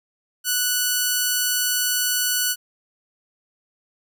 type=tone; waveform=5% pulse; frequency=1480 Hz; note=F#6; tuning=in tune; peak=-8 dBFS; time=0.44-2.56 s; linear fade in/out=50 ms; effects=none